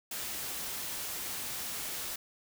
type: noise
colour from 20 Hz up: white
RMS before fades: -38 dBFS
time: 0.11-2.16 s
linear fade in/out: 5 ms
effects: none